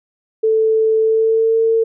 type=tone with pitch glide; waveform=sine; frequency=441.1 to 451.1 Hz; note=A4 to A4; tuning=+4 to +43 cents; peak=-11 dBFS; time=0.43-1.84 s; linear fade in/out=10 ms; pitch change=+39 cents; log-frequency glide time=1-1.56 s; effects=none